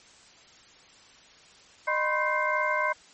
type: tone cluster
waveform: sine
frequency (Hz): 612 / 999 / 1062 / 1545 / 2107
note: D#5 / B5 / C6 / G6 / C7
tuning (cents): -29 / +20 / +25 / -26 / +12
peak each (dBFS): -30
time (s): 1.87-2.93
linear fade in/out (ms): 10
effects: white hiss -54 dBFS RMS until 3.13 s + MP3 32 kbps

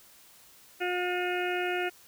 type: harmonic tone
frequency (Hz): 358.6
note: F4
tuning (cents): +46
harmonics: 1 / 2 / 4 / 5 / 6 / 7 / 8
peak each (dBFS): -31 / -34 / -35 / -40 / -40 / -38 / -41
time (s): 0.8-1.9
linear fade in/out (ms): 20
effects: white hiss -56 dBFS RMS until 2.07 s

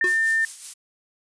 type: tone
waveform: sine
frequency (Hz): 1800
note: A6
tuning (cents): +39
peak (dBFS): -18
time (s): 0.01-0.45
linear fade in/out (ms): 2
type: tone with exponential decay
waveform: square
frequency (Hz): 364.5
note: F#4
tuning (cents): -26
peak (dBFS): -23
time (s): 0.04-0.18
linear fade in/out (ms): 2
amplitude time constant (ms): 30
type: noise with tremolo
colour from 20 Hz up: violet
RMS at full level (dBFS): -29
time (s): 0.06-0.74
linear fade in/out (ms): 10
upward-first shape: sine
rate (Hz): 5.3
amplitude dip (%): 55
effects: resampled to 22050 Hz

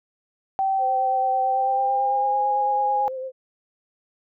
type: tone with pitch glide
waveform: sine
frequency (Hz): 773 to 823.7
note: G5 to G#5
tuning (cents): -24 to -14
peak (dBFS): -19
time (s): 0.59-3.08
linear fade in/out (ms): 0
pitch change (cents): +110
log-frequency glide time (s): 1.44-2.41
type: tone with vibrato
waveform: sine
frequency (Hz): 521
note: C5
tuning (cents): -7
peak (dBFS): -28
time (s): 0.78-3.32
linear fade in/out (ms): 50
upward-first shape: sine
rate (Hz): 9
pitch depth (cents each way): 27
effects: none

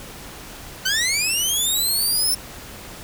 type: linear sweep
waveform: 15% pulse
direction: up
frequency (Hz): 1480 to 5370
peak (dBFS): -12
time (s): 0.85-2.35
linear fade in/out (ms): 10
effects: pink hiss -38 dBFS RMS until 3.03 s

